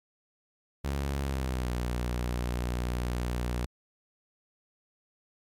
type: tone with pitch glide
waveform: sawtooth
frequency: 69.3 to 60.68 Hz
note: C#2 to B1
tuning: 0 to -30 cents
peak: -25 dBFS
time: 0.84-3.66 s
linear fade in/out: 10 ms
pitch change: -230 cents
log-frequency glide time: 1.23-1.7 s
effects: MP3 96 kbps